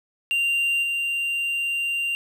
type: tone with level steps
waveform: triangle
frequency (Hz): 2778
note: F7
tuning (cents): -10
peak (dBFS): -18 / -21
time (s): 0.31-2.15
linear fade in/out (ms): 0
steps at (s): 0.82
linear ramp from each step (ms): 20
effects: none